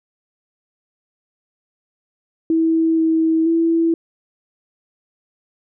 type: tone with pitch steps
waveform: sine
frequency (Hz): 325.1 / 322.6 / 330.7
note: E4 / E4 / E4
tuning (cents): -24 / -37 / +6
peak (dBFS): -13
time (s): 2.5-3.94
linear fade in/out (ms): 2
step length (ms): 480
effects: none